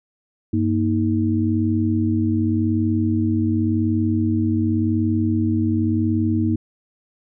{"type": "tone cluster", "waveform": "sine", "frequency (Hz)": [98.8, 234.4, 315.3], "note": ["G2", "A#3", "D#4"], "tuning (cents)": [14, 10, 23], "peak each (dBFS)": -21, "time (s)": [0.53, 6.56], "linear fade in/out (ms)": 5, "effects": []}